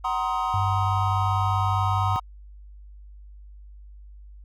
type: chord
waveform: triangle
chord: C half-diminished seventh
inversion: second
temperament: just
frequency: 753.5 / 941.9 / 1046.5 / 1255.8 Hz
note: Gb5 / Bb5 / C6 / Eb6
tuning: +31 / +18 / 0 / +16 cents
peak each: -27 dBFS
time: 0.04-2.2 s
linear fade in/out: 10 ms
type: tone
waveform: sine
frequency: 98 Hz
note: G2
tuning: in tune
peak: -23 dBFS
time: 0.54-2.16 s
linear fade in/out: 0 ms
effects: added 50 Hz sine -42 dBFS peak until 4.44 s